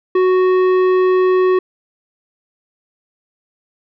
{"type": "tone with tanh clipping", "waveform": "sine", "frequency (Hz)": 370, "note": "F#4", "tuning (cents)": 0, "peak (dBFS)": -12, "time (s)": [0.15, 1.59], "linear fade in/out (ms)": 5, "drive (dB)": 12, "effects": []}